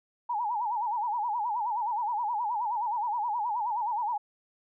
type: tone with vibrato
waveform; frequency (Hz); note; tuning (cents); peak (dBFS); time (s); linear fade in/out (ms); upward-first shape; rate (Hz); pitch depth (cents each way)
sine; 898; A5; +35; -27; 0.29-4.18; 10; sine; 9.5; 160
effects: none